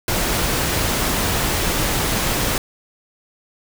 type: noise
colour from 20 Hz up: pink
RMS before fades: -20 dBFS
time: 0.08-2.58 s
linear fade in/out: 2 ms
effects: none